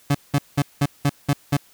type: tone bursts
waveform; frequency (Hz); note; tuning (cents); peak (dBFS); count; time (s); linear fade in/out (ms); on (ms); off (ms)
30% pulse; 142.4; C#3; +47; -13; 7; 0.1-1.569; 5; 47; 190
effects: white hiss -54 dBFS RMS until 1.73 s